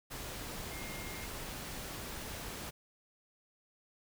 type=tone in noise; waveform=sine; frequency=2128 Hz; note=C7; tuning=29 cents sharp; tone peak=-49 dBFS; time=0.7-1.27 s; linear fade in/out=20 ms; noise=pink; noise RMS=-43 dBFS; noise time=0.1-2.71 s; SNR=-9 dB; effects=none